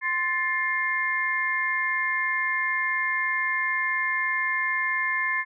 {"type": "tone cluster", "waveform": "sine", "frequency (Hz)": [1044, 1757, 2119], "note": ["C6", "A6", "C7"], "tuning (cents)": [-4, -3, 21], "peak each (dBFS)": [-30, -26, -27], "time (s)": [0.01, 5.45], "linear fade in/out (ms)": 50, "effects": []}